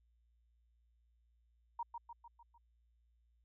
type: tone with echo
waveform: sine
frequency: 940 Hz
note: A#5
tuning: 14 cents sharp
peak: -37 dBFS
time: 1.79-1.83 s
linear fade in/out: 5 ms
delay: 150 ms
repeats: 5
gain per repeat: -5 dB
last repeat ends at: 2.58 s
effects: added 58 Hz sine -70 dBFS peak until 3.44 s